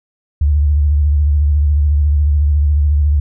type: tone with vibrato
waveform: sine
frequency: 73.42 Hz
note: D2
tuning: in tune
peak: -9 dBFS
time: 0.41-3.2 s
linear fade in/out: 5 ms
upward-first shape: sine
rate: 14 Hz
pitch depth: 73 cents each way
effects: none